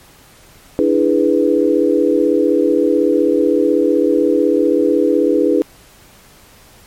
sine chord, E dominant seventh, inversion third, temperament equal, 293.7 / 329.6 / 415.3 / 493.9 Hz, D4 / E4 / G#4 / B4, 0 / 0 / 0 / 0 cents, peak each -16 dBFS, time 0.79-5.62 s, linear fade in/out 0 ms, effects pink hiss -45 dBFS RMS until 6.86 s + MP3 64 kbps

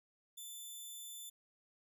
10% pulse tone, 3520 Hz, A7, in tune, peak -39 dBFS, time 0.37-1.3 s, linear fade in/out 10 ms, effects none

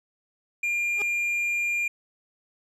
triangle tone, 2400 Hz, D7, 37 cents sharp, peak -22 dBFS, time 0.63-1.88 s, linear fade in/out 5 ms
20% pulse tone with exponential growth, 411.3 Hz, G#4, 17 cents flat, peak -26 dBFS, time 0.94-1.02 s, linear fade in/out 0 ms, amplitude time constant 16 ms
effects resampled to 32000 Hz

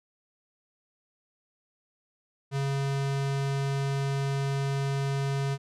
square tone, 138.1 Hz, C#3, 6 cents flat, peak -27 dBFS, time 2.51-5.58 s, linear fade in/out 50 ms, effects low-pass 8000 Hz 12 dB/octave

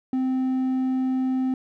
sine tone with hard clipping, 259.5 Hz, C4, 14 cents flat, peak -22 dBFS, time 0.13-1.54 s, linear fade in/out 2 ms, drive 3 dB, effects none

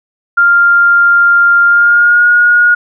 sine tone with pitch glide, 1396.9 to 1439.5 Hz, F6 to F#6, 0 to -48 cents, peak -4 dBFS, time 0.37-2.75 s, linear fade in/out 10 ms, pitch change +52 cents, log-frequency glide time 1.65-2.27 s, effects none

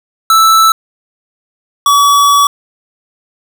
square tone pair in turn, 1318.5 / 1138.7 Hz, E6 / C#6, 0 / +46 cents, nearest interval minor third, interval 254 cents, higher first, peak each -5 / -6 dBFS, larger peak first, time 0.3-0.72 / 1.86-2.47 s, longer second, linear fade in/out 2 ms, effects none

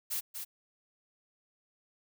blue noise with echo, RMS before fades -34 dBFS, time 0.1-0.21 s, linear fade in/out 20 ms, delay 240 ms, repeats 1, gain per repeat -6 dB, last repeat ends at 0.45 s, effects none

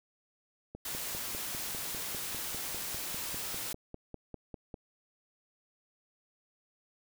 click train, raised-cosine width 2 ms, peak -29 dBFS, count 21, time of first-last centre 0.75-4.742 s, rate 5.01 Hz
white noise, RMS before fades -38 dBFS, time 0.85-3.73 s, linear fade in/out 5 ms
effects none

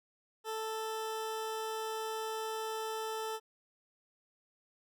20% pulse tone, 440.6 Hz, A4, 2 cents sharp, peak -31 dBFS, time 0.44-3.4 s, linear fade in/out 50 ms, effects none

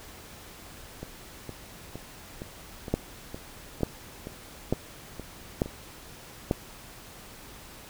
two click trains, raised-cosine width 2 ms, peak -10 / -23 dBFS, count 5 / 11, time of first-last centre 2.94-6.511 / 1.03-5.66 s, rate 1.12 / 2.16 Hz, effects pink hiss -47 dBFS RMS until 7.89 s

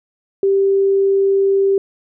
sine tone, 392 Hz, G4, in tune, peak -11 dBFS, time 0.43-1.78 s, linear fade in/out 2 ms, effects none

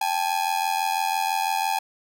45% pulse ring-modulated tone, 830.6 Hz, G#5, in tune, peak -19 dBFS, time 0.01-1.79 s, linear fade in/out 5 ms, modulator 43 Hz, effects none

